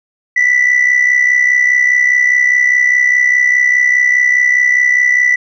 sine tone with amplitude modulation, 1975.5 Hz, B6, in tune, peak -3 dBFS, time 0.36-5.36 s, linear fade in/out 10 ms, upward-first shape sine, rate 64.9 Hz, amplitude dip 70%, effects tanh soft clip ceiling -4 dBFS

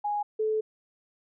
sine tone pair in turn, 828 / 434.1 Hz, G#5 / A4, -5 / -23 cents, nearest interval major seventh, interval 1118 cents, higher first, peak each -26 / -24 dBFS, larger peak second, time 0.04-0.23 / 0.39-0.61 s, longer second, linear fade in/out 10 ms, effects none

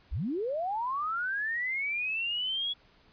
sine linear sweep, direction up, 35.33 to 3385 Hz, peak -29 dBFS, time 0.11-2.74 s, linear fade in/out 20 ms, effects pink hiss -62 dBFS RMS until 3.12 s + resampled to 11025 Hz

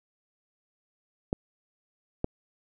clicks, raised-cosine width 2 ms, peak -13 dBFS, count 2, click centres 1.329 / 2.244 s, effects none

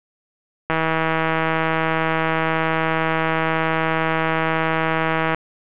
click train, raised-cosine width 0.5 ms, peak -5 dBFS, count 749, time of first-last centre 0.7-5.346 s, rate 161 Hz, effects resampled to 8000 Hz + 7-bit

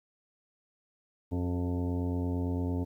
harmonic tone with a mistuned harmonic, 88.9 Hz, F2, 31 cents sharp, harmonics 1 / 2 / 3 / 4 / 5 / 6 / 7 / 8 / 10, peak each -31 / -39 / -33 / -45 / -41 / -49 / -48 / -50 / -49 dBFS, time 1.31-2.85 s, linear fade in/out 20 ms, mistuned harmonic 5, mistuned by -38 cents, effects 11-bit

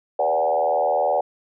sine tone with frequency modulation, 659.3 Hz, E5, in tune, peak -17 dBFS, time 0.19-1.21 s, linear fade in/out 5 ms, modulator 79 Hz, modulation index 2.1, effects none

